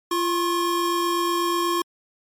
square tone pair together, 344.3 / 1081 Hz, F4 / C#6, -25 / -44 cents, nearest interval octave + minor sixth, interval 1981 cents, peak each -24 dBFS, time 0.11-1.82 s, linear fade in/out 5 ms, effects MP3 64 kbps

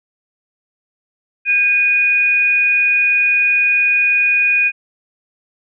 sine tone pair together, 1606 / 2469 Hz, G6 / D#7, +41 / -14 cents, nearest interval perfect fifth, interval 745 cents, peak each -23 / -11 dBFS, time 1.45-4.72 s, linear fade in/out 50 ms, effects none

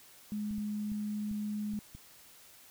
sine tone, 209.5 Hz, G#3, 15 cents sharp, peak -33 dBFS, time 0.32-1.79 s, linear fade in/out 0 ms
clicks, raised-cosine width 5 ms, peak -35 dBFS, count 6, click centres 0.51 / 0.582 / 0.918 / 1.313 / 1.737 / 1.95 s
effects white hiss -57 dBFS RMS until 2.7 s

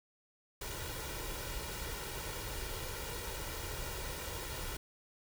pink noise with comb filter, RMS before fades -41 dBFS, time 0.61-4.77 s, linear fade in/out 5 ms, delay 2.1 ms, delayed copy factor +0.6, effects none

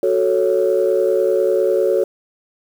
sine chord, F# minor, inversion none, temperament equal, 370 / 440 / 554.4 Hz, F#4 / A4 / C#5, 0 / 0 / 0 cents, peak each -17 dBFS, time 0.03-2.04 s, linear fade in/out 2 ms, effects tanh soft clip ceiling -6 dBFS + 7-bit

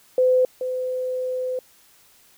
sine tone pair in turn, 509 / 509 Hz, C5 / C5, -48 / -48 cents, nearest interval unison, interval 0 cents, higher neither, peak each -14 / -23 dBFS, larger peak first, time 0.18-0.45 / 0.61-1.59 s, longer second, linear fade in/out 2 ms, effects white hiss -55 dBFS RMS until 2.37 s

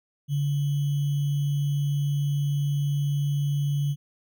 sine tone with sample-and-hold, 143.2 Hz, D3, 43 cents flat, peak -22 dBFS, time 0.28-3.96 s, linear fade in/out 50 ms, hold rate 3150 Hz, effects none

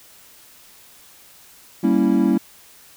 triangle chord, G diminished seventh, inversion none, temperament equal with one note detuned, 196 / 233.1 / 277.2 / 328.7 Hz, G3 / Bb3 / Db4 / Fb4, 0 / 0 / 0 / -5 cents, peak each -18 dBFS, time 1.83-2.38 s, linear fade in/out 10 ms, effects white hiss -48 dBFS RMS until 2.96 s

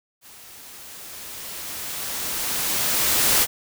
white noise with level ramp, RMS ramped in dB -46 to -17 dBFS, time 0.21-3.47 s, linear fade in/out 50 ms, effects none

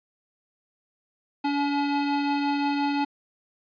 square tone pair together, 285.7 / 851.4 Hz, D4 / G#5, -48 / +43 cents, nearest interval octave + perfect fifth, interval 1891 cents, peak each -25 / -29 dBFS, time 1.44-3.05 s, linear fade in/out 10 ms, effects resampled to 11025 Hz

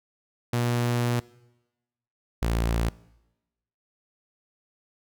sawtooth tone pair in turn, 120.3 / 57.07 Hz, B2 / A#1, -45 / -36 cents, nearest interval octave + minor second, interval 1291 cents, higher first, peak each -19 dBFS, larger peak neither, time 0.53-1.2 / 2.42-2.89 s, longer first, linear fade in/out 5 ms, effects noise-tail reverb RT60 1.0 s tail -22 dB re dry

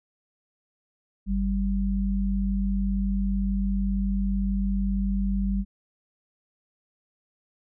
sine tone pair together, 49 / 196 Hz, G1 / G3, 0 / 0 cents, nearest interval 2 octaves, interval 2400 cents, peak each -25 dBFS, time 1.26-5.65 s, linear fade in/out 50 ms, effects none

